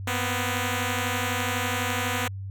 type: beating tone pair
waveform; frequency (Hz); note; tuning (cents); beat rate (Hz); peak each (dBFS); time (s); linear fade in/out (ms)
5% pulse; 242.2 / 254.2; B3 / C4; -34 / -50; 12; -17; 0.07-2.28; 5
effects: added 97 Hz sine -32 dBFS peak until 2.5 s